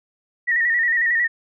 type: tone with vibrato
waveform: sine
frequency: 1883 Hz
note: A#6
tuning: 17 cents sharp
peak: -16 dBFS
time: 0.47-1.28 s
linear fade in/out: 20 ms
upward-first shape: square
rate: 11 Hz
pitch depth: 49 cents each way
effects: none